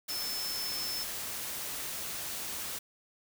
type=tone in noise; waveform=sine; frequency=5274 Hz; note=E8; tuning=in tune; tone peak=-35 dBFS; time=0.09-1.04 s; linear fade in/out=10 ms; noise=white; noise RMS=-38 dBFS; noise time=0.08-2.79 s; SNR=0 dB; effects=none